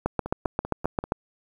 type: two click trains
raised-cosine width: 1 ms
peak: -9 / -18 dBFS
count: 9 / 5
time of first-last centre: 0.06-1.121 / 0.26-1.04 s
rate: 7.54 / 5.13 Hz
effects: 8-bit